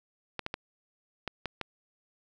clicks, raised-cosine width 0.3 ms, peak -17 dBFS, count 6, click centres 0.393 / 0.464 / 0.541 / 1.277 / 1.457 / 1.613 s, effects none

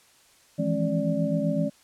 sine tone cluster, 161.9 / 169.7 / 210.2 / 272.2 / 584 Hz, E3 / F3 / G#3 / C#4 / D5, -31 / -49 / +21 / -31 / -10 cents, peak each -29 dBFS, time 0.58-1.7 s, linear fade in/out 20 ms, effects white hiss -58 dBFS RMS until 1.83 s + low-pass 10000 Hz 12 dB/octave

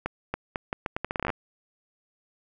accelerating click train, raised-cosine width 0.5 ms, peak -13 dBFS, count 16, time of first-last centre 0.06-1.302 s, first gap 280 ms, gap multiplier 0.78, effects none

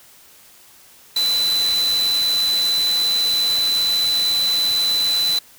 sine tone in noise, 4004 Hz, B7, 23 cents sharp, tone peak -16 dBFS, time 1.16-5.39 s, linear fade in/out 5 ms, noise white, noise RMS -28 dBFS, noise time 1.16-5.39 s, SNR +9 dB, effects white hiss -48 dBFS RMS until 5.58 s

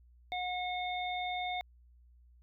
harmonic tone, 725 Hz, F#5, 35 cents flat, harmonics 1 / 3 / 5, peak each -35 / -40 / -42 dBFS, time 0.32-1.61 s, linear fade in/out 0 ms, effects added 60 Hz sine -58 dBFS peak until 2.42 s

